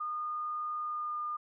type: tone with pitch glide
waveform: sine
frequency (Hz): 1222 to 1211.5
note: D#6 to D#6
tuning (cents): -32 to -47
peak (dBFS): -33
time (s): 0-1.37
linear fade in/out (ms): 10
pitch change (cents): -15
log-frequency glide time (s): 0.79-1.2
effects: none